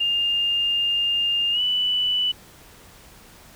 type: tone with pitch glide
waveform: sine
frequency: 2811 to 2976 Hz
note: F7 to F#7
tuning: +11 to +9 cents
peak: -19 dBFS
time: 0-2.32 s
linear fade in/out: 10 ms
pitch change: +98 cents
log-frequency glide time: 1.52-1.61 s
effects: pink hiss -48 dBFS RMS until 3.55 s